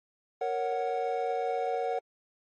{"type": "chord", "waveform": "triangle", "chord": "F# major", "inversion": "first", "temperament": "equal", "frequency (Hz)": [466.2, 554.4, 740], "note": ["A#4", "C#5", "F#5"], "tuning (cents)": [0, 0, 0], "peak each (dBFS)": [-30, -33, -29], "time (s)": [0.41, 1.99], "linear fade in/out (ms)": 5, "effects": ["MP3 32 kbps"]}